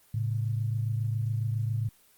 sine tone pair together, 109.6 / 136.9 Hz, A2 / C#3, -6 / -21 cents, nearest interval major third, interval 385 cents, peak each -27 / -34 dBFS, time 0.14-1.89 s, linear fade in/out 5 ms, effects white hiss -61 dBFS RMS until 2.17 s + Opus 24 kbps

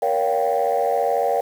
sine chord, G half-diminished seventh, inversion first, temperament just, 470.4 / 564.5 / 705.6 / 784 Hz, Bb4 / Db5 / F5 / G5, +16 / +31 / +18 / 0 cents, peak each -22 dBFS, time 0.02-1.41 s, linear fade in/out 5 ms, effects tanh soft clip ceiling -11 dBFS + 7-bit

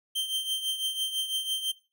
45% pulse tone with tremolo, 3136 Hz, G7, in tune, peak -25 dBFS, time 0.15-1.72 s, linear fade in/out 10 ms, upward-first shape triangle, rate 6 Hz, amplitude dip 75%, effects noise-tail reverb RT60 0.3 s tail -18 dB re dry

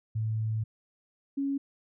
sine tone pair in turn, 110 / 277.2 Hz, A2 / C#4, 0 / 0 cents, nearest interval octave + major third, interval 1600 cents, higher second, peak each -27 dBFS, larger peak neither, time 0.15-0.64 / 1.37-1.58 s, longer first, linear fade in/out 10 ms, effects none

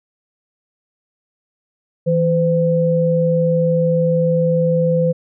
sine tone pair together, 163.45 / 510 Hz, E3 / C5, -14 / -44 cents, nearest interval octave + minor sixth, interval 1970 cents, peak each -16 / -15 dBFS, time 2.06-5.13 s, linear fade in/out 20 ms, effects none

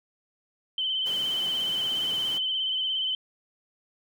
sine tone with vibrato, 3071 Hz, G7, 36 cents flat, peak -25 dBFS, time 0.78-3.15 s, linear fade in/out 2 ms, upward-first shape sine, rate 17 Hz, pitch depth 40 cents each way
pink noise, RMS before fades -41 dBFS, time 1.05-2.39 s, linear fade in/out 20 ms
effects high-pass 150 Hz 12 dB/octave

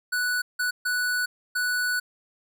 square tone bursts at uneven times, 1480 Hz, F#6, in tune, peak -24 dBFS, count 4, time 0.12-0.42 / 0.59-0.71 / 0.85-1.26 / 1.55-2 s, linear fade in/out 10 ms, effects none

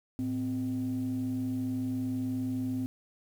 sine tone pair together, 108.18 / 257.3 Hz, A2 / C4, -29 / -29 cents, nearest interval octave + minor third, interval 1500 cents, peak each -35 / -29 dBFS, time 0.19-2.86 s, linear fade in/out 0 ms, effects tanh soft clip ceiling -25 dBFS + 9-bit

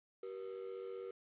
triangle ring-modulated tone, 431.1 Hz, A4, 35 cents flat, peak -38 dBFS, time 0.23-1.11 s, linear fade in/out 2 ms, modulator 47.8 Hz, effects resampled to 8000 Hz + 11-bit

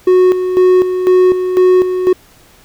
triangle tone with tremolo, 367.2 Hz, F#4, 13 cents flat, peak -3 dBFS, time 0.07-2.13 s, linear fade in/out 5 ms, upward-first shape square, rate 2 Hz, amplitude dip 60%, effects pink hiss -45 dBFS RMS until 2.64 s

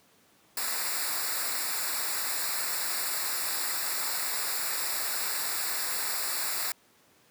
white noise with comb filter, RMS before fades -31 dBFS, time 0.57-6.72 s, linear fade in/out 2 ms, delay 0.32 ms, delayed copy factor -0.85, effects pink hiss -62 dBFS RMS until 7.3 s + high-pass 150 Hz 12 dB/octave

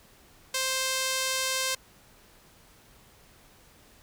sawtooth tone with band-pass filter, 524 Hz, C5, 2 cents sharp, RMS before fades -29 dBFS, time 0.54-1.75 s, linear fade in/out 5 ms, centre 6500 Hz, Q 0.65, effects pink hiss -57 dBFS RMS until 4.02 s

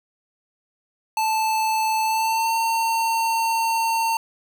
square tone with pitch glide, 878 to 907.9 Hz, A5 to A#5, -4 to -46 cents, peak -20 dBFS, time 1.17-4.17 s, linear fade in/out 2 ms, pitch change +58 cents, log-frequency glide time 2.03-2.56 s, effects none

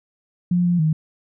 sine tone with pitch steps, 176.9 / 175 / 156.6 Hz, F3 / F3 / D#3, +23 / +4 / +11 cents, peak -15 dBFS, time 0.51-0.93 s, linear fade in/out 5 ms, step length 140 ms, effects none

